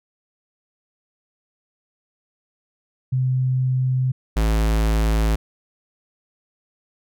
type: tone pair in turn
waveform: sine / square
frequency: 128.9 / 54.31 Hz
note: C3 / A1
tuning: -26 / -22 cents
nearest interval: octave + minor third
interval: 1496 cents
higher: first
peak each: -17 dBFS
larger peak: neither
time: 3.12-4.12 / 4.36-5.36 s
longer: neither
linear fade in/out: 10 ms
effects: none